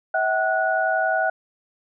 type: tone cluster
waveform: sine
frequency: 646 / 757 / 1465 Hz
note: E5 / F#5 / F#6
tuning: -35 / +39 / -18 cents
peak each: -23 dBFS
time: 0.14-1.3 s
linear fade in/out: 5 ms
effects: none